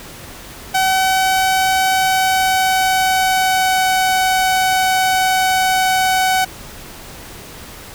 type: tone with pitch glide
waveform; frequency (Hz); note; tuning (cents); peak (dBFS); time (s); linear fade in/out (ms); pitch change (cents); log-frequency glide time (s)
sawtooth; 758 to 751.5; F#5 to F#5; +42 to +27; -9; 0.74-6.45; 10; -15; 1.84-3.83
effects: pink hiss -35 dBFS RMS until 7.94 s